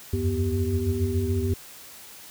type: tone cluster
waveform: sine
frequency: 80.1 / 87.9 / 94.5 / 244.9 / 388.7 Hz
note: E2 / F2 / F#2 / B3 / G4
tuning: -49 / +12 / +37 / -14 / -15 cents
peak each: -30 / -30 / -26 / -30 / -29 dBFS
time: 0.13-1.54 s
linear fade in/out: 5 ms
effects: white hiss -45 dBFS RMS until 2.3 s